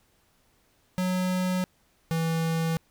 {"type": "tone pair in turn", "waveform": "square", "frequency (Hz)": [183.6, 163.57], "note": ["F#3", "E3"], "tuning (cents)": [-13, -13], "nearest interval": "major second", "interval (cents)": 200, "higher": "first", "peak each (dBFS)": -25, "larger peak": "neither", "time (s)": [[0.98, 1.64], [2.11, 2.77]], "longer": "neither", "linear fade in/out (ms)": 0, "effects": ["pink hiss -66 dBFS RMS until 2.9 s"]}